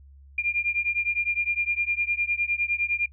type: beating tone pair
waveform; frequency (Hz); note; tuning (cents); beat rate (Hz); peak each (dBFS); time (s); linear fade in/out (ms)
sine; 2399 / 2408.8; D7 / D7; +36 / +43; 9.8; -26; 0.38-3.06; 5
effects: noise-tail reverb RT60 0.1 s tail -22 dB re dry + added 69 Hz sine -47 dBFS peak until 3.12 s